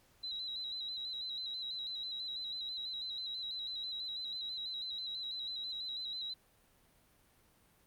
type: tone with vibrato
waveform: sine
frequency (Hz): 3951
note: B7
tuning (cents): 0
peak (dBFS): -38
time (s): 0.23-6.34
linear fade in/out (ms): 10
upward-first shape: square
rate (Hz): 6.1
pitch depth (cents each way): 41
effects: pink hiss -68 dBFS RMS until 7.86 s + Opus 48 kbps